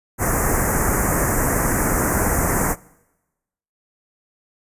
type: band-stop noise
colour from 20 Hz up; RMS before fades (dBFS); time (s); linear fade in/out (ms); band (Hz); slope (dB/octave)
pink; -19; 0.18-2.76; 50; 2000 to 6500; 48
effects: noise-tail reverb RT60 1.0 s tail -23 dB re dry + resampled to 32000 Hz